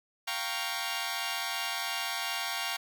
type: chord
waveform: 10% pulse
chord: G half-diminished seventh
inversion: third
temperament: equal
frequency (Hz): 698.5 / 784 / 932.3 / 1108.7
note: F5 / G5 / Bb5 / Db6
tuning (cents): 0 / 0 / 0 / 0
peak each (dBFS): -29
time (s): 0.27-2.77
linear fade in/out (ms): 10
effects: none